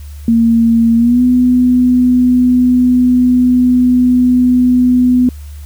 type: tone with pitch glide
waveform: sine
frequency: 230 to 249.4 Hz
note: A#3 to B3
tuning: -23 to +17 cents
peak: -6 dBFS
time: 0.28-5.29 s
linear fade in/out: 2 ms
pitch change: +140 cents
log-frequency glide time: 0.96-1.22 s
effects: added 73 Hz sine -26 dBFS peak until 5.65 s + white hiss -44 dBFS RMS until 5.65 s